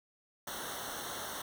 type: noise with comb filter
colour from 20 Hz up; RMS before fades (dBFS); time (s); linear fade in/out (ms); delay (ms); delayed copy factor
pink; -41; 0.47-1.42; 5; 0.41; -0.9
effects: none